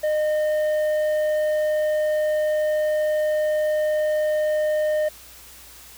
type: tone with tanh clipping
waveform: sine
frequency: 611 Hz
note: D#5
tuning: 32 cents flat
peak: -20 dBFS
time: 0.03-5.09 s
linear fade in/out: 10 ms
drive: 6 dB
effects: added 60 Hz sine -53 dBFS peak until 5.97 s + white hiss -45 dBFS RMS until 5.97 s